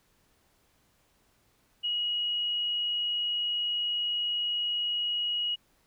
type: tone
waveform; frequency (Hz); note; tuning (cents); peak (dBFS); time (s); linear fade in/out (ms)
sine; 2900; F#7; -35; -27; 1.83-5.56; 20
effects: pink hiss -68 dBFS RMS until 5.86 s